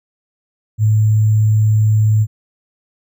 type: tone with sample-and-hold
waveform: sine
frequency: 107.9 Hz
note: A2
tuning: 33 cents flat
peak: -9 dBFS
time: 0.78-2.27 s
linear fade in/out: 50 ms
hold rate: 7350 Hz
effects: none